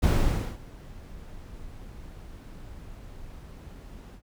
brown noise with ADSR envelope, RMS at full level -19 dBFS, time 0.02-4.22 s, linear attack 18 ms, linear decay 530 ms, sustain -24 dB, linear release 77 ms, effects none

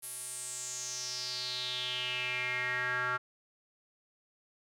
square tone with band-pass filter sweep, 125.2 Hz, B2, 24 cents sharp, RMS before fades -36 dBFS, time 0.02-3.18 s, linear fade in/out 20 ms, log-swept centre 11000 to 1400 Hz, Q 5.5, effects none

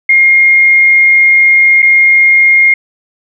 sine tone with dropouts, 2132 Hz, C7, 32 cents sharp, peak -3 dBFS, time 0.09-2.74 s, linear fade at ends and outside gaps 5 ms, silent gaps 1.821-1.826 s, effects none

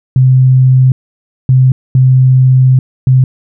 sine tone bursts at uneven times, 129.6 Hz, C3, 16 cents flat, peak -3 dBFS, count 4, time 0.16-0.92 / 1.49-1.72 / 1.95-2.79 / 3.07-3.24 s, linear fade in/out 2 ms, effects none

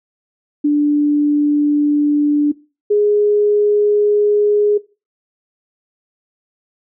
sine tone pair in turn, 293.7 / 415.4 Hz, D4 / G#4, 0 / 0 cents, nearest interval tritone, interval 600 cents, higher second, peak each -10 dBFS, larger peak neither, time 0.64-2.52 / 2.9-4.78 s, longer neither, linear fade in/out 10 ms, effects noise-tail reverb RT60 0.3 s tail -19 dB re dry

